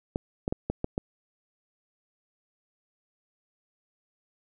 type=clicks; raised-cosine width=2 ms; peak=-14 dBFS; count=6; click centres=0.159 / 0.479 / 0.525 / 0.7 / 0.844 / 0.979 s; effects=none